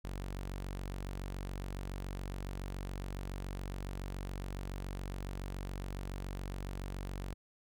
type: tone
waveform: sawtooth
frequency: 47.14 Hz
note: F#1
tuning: 33 cents sharp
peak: -35 dBFS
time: 0.04-7.34 s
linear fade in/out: 10 ms
effects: none